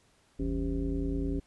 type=tone with frequency modulation; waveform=sine; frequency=160.5 Hz; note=E3; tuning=46 cents flat; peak=-28 dBFS; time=0.39-1.4 s; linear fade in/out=10 ms; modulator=117 Hz; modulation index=1.8; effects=pink hiss -66 dBFS RMS until 1.46 s + resampled to 24000 Hz